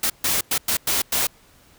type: noise bursts at uneven times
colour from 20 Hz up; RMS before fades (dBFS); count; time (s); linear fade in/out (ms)
white; -21; 6; 0.03-0.1 / 0.24-0.41 / 0.51-0.58 / 0.68-0.77 / 0.87-1.02 / 1.12-1.27; 5
effects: pink hiss -54 dBFS RMS until 1.78 s